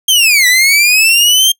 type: linear two-way sweep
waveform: sawtooth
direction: down then up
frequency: 3206 to 1944 to 3206 Hz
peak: -3 dBFS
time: 0.08-1.52 s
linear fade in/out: 5 ms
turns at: 0.47 s
effects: noise-tail reverb RT60 0.1 s tail -25 dB re dry